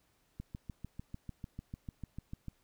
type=click train; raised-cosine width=5 ms; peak=-29 dBFS; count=15; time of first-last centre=0.4-2.483 s; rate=6.72 Hz; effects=pink hiss -73 dBFS RMS until 2.63 s